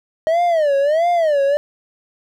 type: tone with vibrato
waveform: triangle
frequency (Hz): 622.3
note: D#5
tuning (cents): 0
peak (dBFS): -11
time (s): 0.27-1.57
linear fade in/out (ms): 0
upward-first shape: sine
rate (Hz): 1.5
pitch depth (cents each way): 210
effects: none